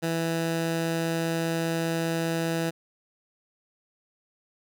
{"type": "tone", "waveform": "15% pulse", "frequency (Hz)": 165, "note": "E3", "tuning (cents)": 2, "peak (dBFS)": -19, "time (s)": [0.02, 2.71], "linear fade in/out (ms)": 20, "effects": []}